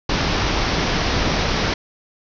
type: low-pass noise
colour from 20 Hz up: pink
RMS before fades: -20 dBFS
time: 0.09-1.74 s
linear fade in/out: 5 ms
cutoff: 5900 Hz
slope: 96 dB/octave
effects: none